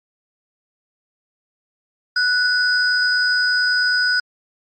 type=tone pair together; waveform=sine; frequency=1480 / 4970 Hz; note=F#6 / D#8; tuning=0 / -3 cents; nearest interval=octave + major sixth; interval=2097 cents; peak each=-15 / -19 dBFS; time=2.16-4.2 s; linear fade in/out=5 ms; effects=tanh soft clip ceiling -8 dBFS + MP3 32 kbps